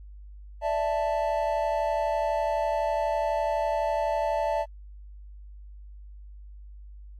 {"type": "chord", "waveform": "triangle", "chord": "D suspended second", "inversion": "none", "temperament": "equal", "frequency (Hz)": [587.3, 659.3, 880], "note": ["D5", "E5", "A5"], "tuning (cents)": [0, 0, 0], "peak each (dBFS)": [-27, -26, -27], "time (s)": [0.61, 4.66], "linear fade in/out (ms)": 50, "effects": ["added 50 Hz sine -42 dBFS peak until 7.19 s", "AAC 64 kbps"]}